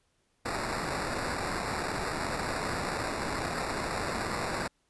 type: noise with sample-and-hold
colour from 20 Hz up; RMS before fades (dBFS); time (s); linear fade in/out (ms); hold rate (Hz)
white; -33; 0.45-4.68; 10; 3150
effects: pink hiss -73 dBFS RMS until 4.89 s + resampled to 24000 Hz